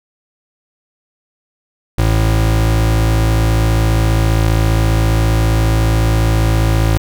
square tone pair together, 54.95 / 109.7 Hz, A1 / A2, -2 / -5 cents, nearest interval octave, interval 1197 cents, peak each -14 dBFS, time 1.98-6.98 s, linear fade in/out 5 ms, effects none

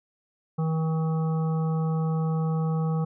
harmonic tone, 160 Hz, D#3, 49 cents sharp, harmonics 1 / 3 / 5 / 7 / 8, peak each -23 / -35 / -38 / -42 / -44 dBFS, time 0.58-3.05 s, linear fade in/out 10 ms, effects none

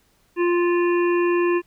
harmonic tone with a mistuned harmonic, 349.2 Hz, F4, in tune, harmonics 1 / 3 / 5 / 7 / 8, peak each -17 / -27 / -31 / -34 / -35 dBFS, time 0.36-1.62 s, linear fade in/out 50 ms, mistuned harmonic 8, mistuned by -35 cents, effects pink hiss -62 dBFS RMS until 1.66 s

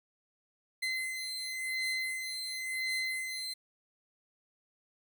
30% pulse beating tone pair, 2055 / 2055.94 Hz, C7 / C7, -32 / -31 cents, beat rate 0.94 Hz, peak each -33 / -35 dBFS, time 0.82-3.54 s, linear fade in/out 10 ms, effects none

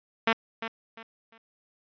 5% pulse tone with echo, 226.2 Hz, A3, 48 cents sharp, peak -9 dBFS, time 0.27-0.33 s, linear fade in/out 5 ms, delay 350 ms, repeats 3, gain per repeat -11 dB, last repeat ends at 1.38 s, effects resampled to 11025 Hz

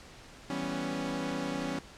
sawtooth chord, C# half-diminished seventh, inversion first, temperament equal, 164.81 / 196 / 246.9 / 277.2 Hz, E3 / G3 / B3 / C#4, 0 / 0 / 0 / 0 cents, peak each -36 / -36 / -35 / -31 dBFS, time 0.5-1.79 s, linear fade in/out 2 ms, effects pink hiss -51 dBFS RMS until 1.97 s + low-pass 7000 Hz 12 dB/octave

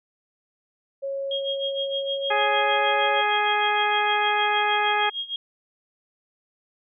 sine tone with pitch glide, 549 to 556 Hz, C#5 to C#5, -17 to +5 cents, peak -26 dBFS, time 1.02-3.22 s, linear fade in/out 20 ms, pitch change +22 cents, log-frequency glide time 1.95-2.97 s
sine tone with tremolo, 3257 Hz, G#7, 34 cents flat, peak -25 dBFS, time 1.31-5.36 s, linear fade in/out 2 ms, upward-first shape sine, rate 6.5 Hz, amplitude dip 85%
harmonic tone, 417.2 Hz, G#4, 8 cents sharp, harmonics 1 / 2 / 3 / 4 / 5 / 6, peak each -30 / -23 / -28 / -27 / -30 / -30 dBFS, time 2.3-5.1 s, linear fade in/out 10 ms
effects none

